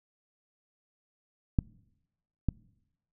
clicks, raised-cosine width 5 ms, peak -11 / -14 dBFS, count 2, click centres 1.588 / 2.487 s, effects noise-tail reverb RT60 0.9 s tail -24 dB re dry

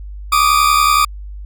40% pulse tone pair together, 1161.3 / 1232 Hz, D6 / D#6, -20 / -17 cents, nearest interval minor second, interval 103 cents, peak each -12 dBFS, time 0.32-1.05 s, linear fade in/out 5 ms, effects added 50 Hz sine -27 dBFS peak until 1.45 s

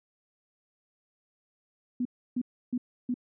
sine tone bursts, 246.9 Hz, B3, in tune, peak -26 dBFS, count 4, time 2-3.142 s, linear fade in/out 5 ms, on 53 ms, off 310 ms, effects none

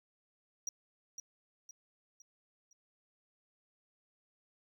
triangle tone with echo, 5750 Hz, F8, 50 cents sharp, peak -34 dBFS, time 0.67-0.69 s, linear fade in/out 2 ms, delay 510 ms, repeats 4, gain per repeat -7 dB, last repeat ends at 2.73 s, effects none

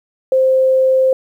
sine tone, 523.3 Hz, C5, in tune, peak -9 dBFS, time 0.32-1.13 s, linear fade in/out 2 ms, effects 8-bit

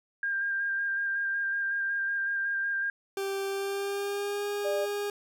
sine tone with vibrato, 1600 Hz, G6, 35 cents sharp, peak -27 dBFS, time 0.23-2.9 s, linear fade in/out 2 ms, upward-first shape square, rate 5.4 Hz, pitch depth 15 cents each way
40% pulse tone with pitch glide, 392 to 409.1 Hz, G4 to G#4, 0 to -26 cents, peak -29 dBFS, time 3.17-5.1 s, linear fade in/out 2 ms, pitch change +74 cents, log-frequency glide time 3.48-4.46 s
sine tone, 593 Hz, D5, 17 cents sharp, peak -28 dBFS, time 4.64-4.86 s, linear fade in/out 20 ms
effects none

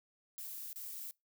violet noise with dropouts, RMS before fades -45 dBFS, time 0.38-1.11 s, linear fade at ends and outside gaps 0 ms, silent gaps 0.729-0.759 s, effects noise-tail reverb RT60 0.2 s tail -24 dB re dry

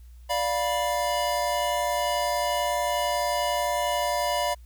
square chord, B diminished, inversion first, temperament equal with one note detuned, 587.3 / 698.5 / 978.1 Hz, D5 / F5 / B5, 0 / 0 / -17 cents, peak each -29 dBFS, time 0.29-4.55 s, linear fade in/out 20 ms, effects added 60 Hz sine -44 dBFS peak until 4.65 s + white hiss -65 dBFS RMS until 4.65 s

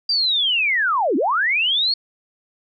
sine linear two-way sweep, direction down then up, 4776 to 239.9 to 4427 Hz, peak -16 dBFS, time 0.09-1.94 s, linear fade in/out 5 ms, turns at 1.16 s, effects none

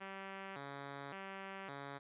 5% pulse tone with vibrato, 164.81 Hz, E3, in tune, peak -34 dBFS, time 0-1.99 s, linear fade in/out 20 ms, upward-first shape square, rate 0.89 Hz, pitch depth 280 cents each way, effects resampled to 8000 Hz

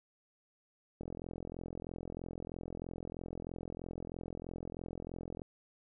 click train, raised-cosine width 2 ms, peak -29 dBFS, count 191, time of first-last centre 1.01-5.418 s, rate 43.1 Hz, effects none

